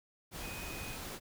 sine tone in noise, 2500 Hz, D#7, 8 cents sharp, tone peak -47 dBFS, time 0.4-0.98 s, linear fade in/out 50 ms, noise pink, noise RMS -43 dBFS, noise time 0.31-1.2 s, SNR -7 dB, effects none

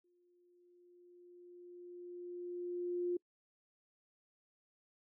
sine tone with exponential growth, 353.2 Hz, F4, 20 cents sharp, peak -32 dBFS, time 0.04-3.17 s, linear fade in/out 5 ms, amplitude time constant 680 ms, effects noise-tail reverb RT60 0.1 s tail -26 dB re dry

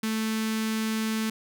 sawtooth tone with notch filter, 220 Hz, A3, in tune, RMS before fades -28 dBFS, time 0.03-1.3 s, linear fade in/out 5 ms, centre 620 Hz, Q 0.56, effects none

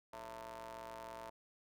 sawtooth ring-modulated tone, 116.54 Hz, A#2, in tune, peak -40 dBFS, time 0.13-1.3 s, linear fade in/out 5 ms, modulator 781 Hz, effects none

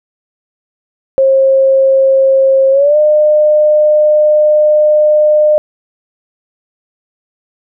sine tone with pitch glide, 536 to 605.1 Hz, C5 to D#5, +42 to -48 cents, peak -5 dBFS, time 1.18-5.58 s, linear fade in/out 0 ms, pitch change +210 cents, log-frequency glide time 2.71-2.97 s, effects none

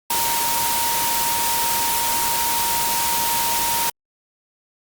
sine tone in noise, 932.3 Hz, A#5, in tune, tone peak -23 dBFS, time 0.1-3.9 s, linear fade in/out 5 ms, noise white, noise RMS -22 dBFS, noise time 0.1-3.9 s, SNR -4 dB, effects Opus 48 kbps

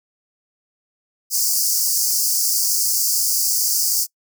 pink high-pass noise, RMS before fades -19 dBFS, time 1.3-4.07 s, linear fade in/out 50 ms, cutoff 4700 Hz, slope 96 dB/octave, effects noise-tail reverb RT60 0.1 s tail -24 dB re dry

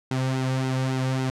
sawtooth tone with flanger, 130.81 Hz, C3, in tune, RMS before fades -25 dBFS, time 0.11-1.3 s, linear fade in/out 2 ms, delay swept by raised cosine 1.7 to 3 ms, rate 3.6 Hz, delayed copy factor -0.65, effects low-pass 8000 Hz 12 dB/octave

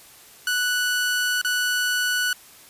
sawtooth tone with dropouts, 1480 Hz, F#6, in tune, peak -17 dBFS, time 0.47-2.33 s, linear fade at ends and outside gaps 2 ms, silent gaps 1.415-1.447 s, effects white hiss -48 dBFS RMS until 2.69 s + resampled to 32000 Hz

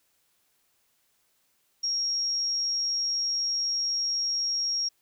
sine tone, 5588 Hz, F8, in tune, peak -25 dBFS, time 1.83-4.89 s, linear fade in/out 10 ms, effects white hiss -70 dBFS RMS until 5.01 s

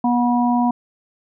harmonic tone, 242.4 Hz, B3, 32 cents flat, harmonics 1 / 3 / 4, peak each -16 / -21 / -22 dBFS, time 0.04-0.71 s, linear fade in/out 5 ms, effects none

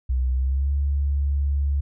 sine tone with pitch glide, 63.6 to 70.57 Hz, C2 to C#2, -48 to +32 cents, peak -19 dBFS, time 0.09-1.81 s, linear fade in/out 10 ms, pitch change +180 cents, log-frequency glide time 0.33-0.72 s, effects none

